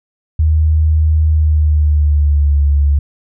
sine tone with pitch glide, 78 to 71.53 Hz, D#2 to D2, +5 to -45 cents, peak -8 dBFS, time 0.39-2.99 s, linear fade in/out 5 ms, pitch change -150 cents, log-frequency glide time 1.28-2.61 s, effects none

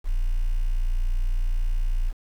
sine tone, 29.58 Hz, A#0, 26 cents sharp, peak -18 dBFS, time 0.04-2.13 s, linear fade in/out 50 ms, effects tanh soft clip ceiling -18 dBFS + 8-bit

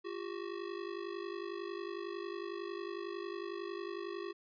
square ring-modulated tone, 373.3 Hz, F#4, 15 cents sharp, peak -37 dBFS, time 0.04-4.33 s, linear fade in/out 20 ms, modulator 25.5 Hz, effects resampled to 11025 Hz

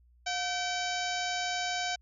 harmonic tone with a mistuned harmonic, 768 Hz, G5, 36 cents flat, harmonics 1 / 2 / 3 / 4 / 5 / 6 / 7 / 8 / 9, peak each -34 / -37 / -39 / -40 / -41 / -42 / -42 / -43 / -44 dBFS, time 0.26-1.96 s, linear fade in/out 10 ms, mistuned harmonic 1, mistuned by -120 cents, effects added 60 Hz sine -59 dBFS peak until 2.01 s

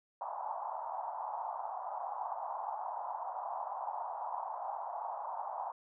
white band-pass noise, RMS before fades -40 dBFS, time 0.21-5.72 s, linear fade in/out 2 ms, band 710 to 980 Hz, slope 48 dB/octave, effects none

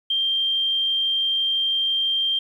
sine tone, 3173 Hz, G7, 20 cents sharp, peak -19 dBFS, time 0.1-2.39 s, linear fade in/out 5 ms, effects 9-bit

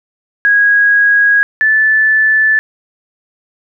sine tone pair in turn, 1650 / 1748.1 Hz, G#6 / A6, -12 / -12 cents, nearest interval minor second, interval 100 cents, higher second, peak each -6 / -7 dBFS, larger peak first, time 0.45-1.43 / 1.61-2.59 s, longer neither, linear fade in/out 0 ms, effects none

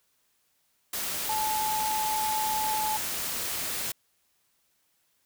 sine tone in noise, 864 Hz, A5, 32 cents flat, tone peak -27 dBFS, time 1.29-2.97 s, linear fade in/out 5 ms, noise white, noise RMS -32 dBFS, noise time 0.93-3.92 s, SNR +2 dB, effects white hiss -71 dBFS RMS until 5.25 s

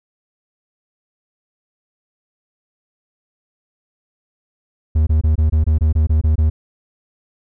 triangle tone bursts, 77.78 Hz, D#2, in tune, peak -9 dBFS, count 11, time 4.95-6.5 s, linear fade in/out 10 ms, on 120 ms, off 23 ms, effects none

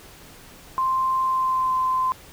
sine tone with pitch glide, 1046.5 to 1033.3 Hz, C6 to C6, 0 to -22 cents, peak -19 dBFS, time 0.78-2.12 s, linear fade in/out 0 ms, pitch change -22 cents, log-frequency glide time 1.22-1.75 s, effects pink hiss -46 dBFS RMS until 2.32 s

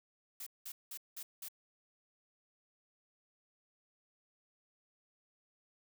blue noise bursts, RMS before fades -45 dBFS, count 5, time 0.4-1.485 s, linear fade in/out 5 ms, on 65 ms, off 190 ms, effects none

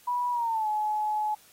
sine tone with pitch glide, 977 to 850.5 Hz, B5 to G#5, -19 to +41 cents, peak -25 dBFS, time 0.07-1.35 s, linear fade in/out 10 ms, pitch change -240 cents, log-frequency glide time 0.31-0.68 s, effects white hiss -57 dBFS RMS until 1.52 s + AAC 48 kbps

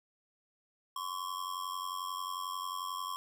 square ring-modulated tone, 1081 Hz, C#6, 44 cents flat, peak -34 dBFS, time 0.96-3.16 s, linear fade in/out 0 ms, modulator 45.6 Hz, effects none

